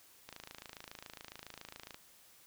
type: click train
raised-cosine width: 0.2 ms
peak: -29 dBFS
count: 46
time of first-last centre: 0.29-1.944 s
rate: 27.2 Hz
effects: white hiss -62 dBFS RMS until 2.46 s